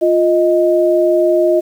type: tone pair together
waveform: sine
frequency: 350.6 / 624.7 Hz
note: F4 / D#5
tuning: +7 / +7 cents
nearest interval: minor seventh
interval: 1000 cents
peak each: -12 dBFS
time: 0.01-1.61 s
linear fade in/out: 20 ms
effects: 7-bit